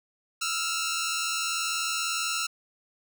10% pulse tone pair together, 1310.8 / 1391 Hz, E6 / F6, -10 / -7 cents, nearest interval minor second, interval 103 cents, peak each -22 / -22 dBFS, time 0.41-2.47 s, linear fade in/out 10 ms, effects none

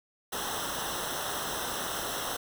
pink noise with comb filter, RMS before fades -34 dBFS, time 0.32-2.37 s, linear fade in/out 10 ms, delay 0.43 ms, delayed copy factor -0.85, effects none

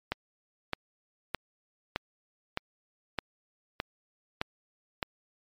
click train, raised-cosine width 0.3 ms, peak -13 dBFS, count 9, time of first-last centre 0.12-5.028 s, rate 1.63 Hz, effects MP3 64 kbps

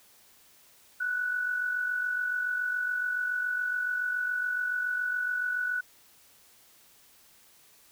sine tone with amplitude modulation, 1480 Hz, F#6, in tune, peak -25 dBFS, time 1-5.81 s, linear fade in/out 10 ms, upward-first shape sine, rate 47.1 Hz, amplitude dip 50%, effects white hiss -59 dBFS RMS until 7.91 s

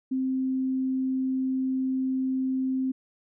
sine tone, 261.6 Hz, C4, in tune, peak -24 dBFS, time 0.11-2.92 s, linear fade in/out 10 ms, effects none

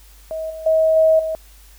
sine tone with level steps, 638 Hz, D#5, 43 cents sharp, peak -23 / -29 / -12 / -10 / -20 dBFS, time 0.31-1.35 s, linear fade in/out 0 ms, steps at 0.5 / 0.66 / 0.96 / 1.19 s, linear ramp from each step 5 ms, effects added 50 Hz sine -44 dBFS peak until 1.78 s + white hiss -50 dBFS RMS until 1.78 s

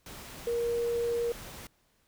sine tone in noise, 471.1 Hz, A#4, 18 cents sharp, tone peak -27 dBFS, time 0.47-1.32 s, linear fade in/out 2 ms, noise pink, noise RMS -45 dBFS, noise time 0.06-1.67 s, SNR +15 dB, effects pink hiss -70 dBFS RMS until 2.07 s

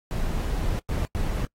brown noise bursts at uneven times, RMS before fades -26 dBFS, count 3, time 0.11-0.79 / 0.89-1.05 / 1.15-1.45 s, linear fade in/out 0 ms, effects noise-tail reverb RT60 0.1 s tail -23 dB re dry + AAC 48 kbps

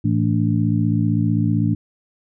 harmonic tone with a mistuned harmonic, 55.6 Hz, A1, 19 cents sharp, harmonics 2 / 3 / 4 / 5, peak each -19 / -21 / -22 / -23 dBFS, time 0.04-1.75 s, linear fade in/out 10 ms, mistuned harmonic 5, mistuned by +82 cents, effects none

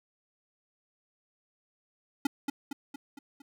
square tone with echo, 281.1 Hz, C#4, 24 cents sharp, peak -24 dBFS, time 2.25-2.27 s, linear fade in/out 5 ms, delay 230 ms, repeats 5, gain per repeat -5 dB, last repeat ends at 3.42 s, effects none

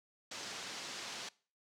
white low-pass noise, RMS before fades -45 dBFS, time 0.31-1.29 s, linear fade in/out 5 ms, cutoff 6300 Hz, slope 24 dB/octave, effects noise-tail reverb RT60 0.4 s tail -22 dB re dry + high-pass 150 Hz 12 dB/octave

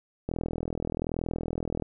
click train, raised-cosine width 2 ms, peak -17 dBFS, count 64, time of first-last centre 0.29-1.823 s, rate 41.1 Hz, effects none

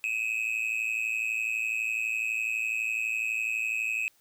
triangle tone with amplitude modulation, 2555 Hz, D#7, 45 cents sharp, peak -22 dBFS, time 0.04-4.08 s, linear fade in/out 0 ms, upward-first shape sine, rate 112 Hz, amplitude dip 85%, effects white hiss -65 dBFS RMS until 4.2 s

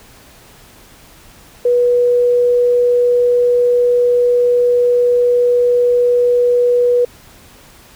sine tone, 487.2 Hz, B4, 24 cents flat, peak -9 dBFS, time 1.65-7.05 s, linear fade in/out 5 ms, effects pink hiss -43 dBFS RMS until 7.95 s

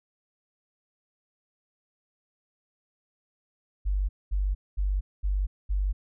sine tone bursts, 48.59 Hz, G1, 15 cents flat, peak -23 dBFS, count 5, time 3.85-5.93 s, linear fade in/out 20 ms, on 240 ms, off 220 ms, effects none

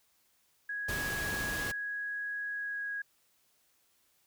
sine tone with pitch glide, 1661.2 to 1650.7 Hz, G#6 to G#6, 0 to -11 cents, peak -34 dBFS, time 0.69-3.02 s, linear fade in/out 5 ms, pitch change -11 cents, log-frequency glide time 2.5-2.87 s
pink noise, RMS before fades -38 dBFS, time 0.88-1.72 s, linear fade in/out 10 ms
effects white hiss -71 dBFS RMS until 4.26 s

